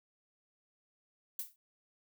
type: noise with exponential decay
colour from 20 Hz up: violet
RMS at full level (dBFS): -35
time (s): 1.39-1.56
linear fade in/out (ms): 2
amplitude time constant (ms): 35
effects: none